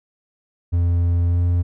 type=tone with pitch glide; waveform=triangle; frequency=86.4 to 87.45 Hz; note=F2 to F2; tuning=-18 to +3 cents; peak=-13 dBFS; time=0.72-1.63 s; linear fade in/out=20 ms; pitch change=+21 cents; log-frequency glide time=1.28-1.39 s; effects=none